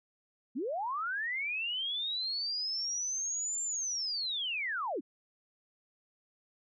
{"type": "linear two-way sweep", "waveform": "sine", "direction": "up then down", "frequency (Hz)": [210.3, 7340, 210.3], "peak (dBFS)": -32, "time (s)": [0.55, 5.01], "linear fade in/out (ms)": 20, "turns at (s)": 3.63, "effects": []}